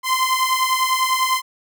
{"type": "beating tone pair", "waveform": "sawtooth", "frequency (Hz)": [1031, 1041], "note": ["C6", "C6"], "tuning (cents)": [-26, -9], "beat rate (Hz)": 10, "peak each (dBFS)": -16, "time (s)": [0.03, 1.42], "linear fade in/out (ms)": 50, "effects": []}